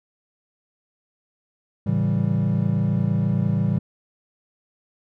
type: chord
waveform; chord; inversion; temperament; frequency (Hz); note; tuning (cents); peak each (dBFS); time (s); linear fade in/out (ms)
triangle; A dominant seventh; none; equal; 110 / 138.59 / 164.81 / 196; A2 / C#3 / E3 / G3; 0 / 0 / 0 / 0; -22 / -23 / -22 / -22; 1.86-3.79; 10
effects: none